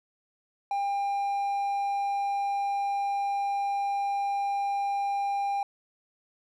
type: tone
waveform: triangle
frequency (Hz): 800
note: G5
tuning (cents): +35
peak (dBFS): -24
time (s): 0.71-5.63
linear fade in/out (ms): 2
effects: none